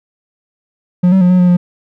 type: tone with pitch steps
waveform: triangle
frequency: 178.9 / 190.2 / 179 / 182.3 / 179.1 / 177.2 Hz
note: F3 / F#3 / F3 / F#3 / F3 / F3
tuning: +42 / +48 / +43 / -25 / +44 / +25 cents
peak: -4 dBFS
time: 1.03-1.57 s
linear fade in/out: 10 ms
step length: 90 ms
effects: none